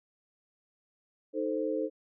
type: chord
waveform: sine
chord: A diminished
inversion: second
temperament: equal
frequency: 311.1 / 440 / 523.3 Hz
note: Eb4 / A4 / C5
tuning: 0 / 0 / 0 cents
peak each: -33 dBFS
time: 1.33-1.9 s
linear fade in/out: 50 ms
effects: none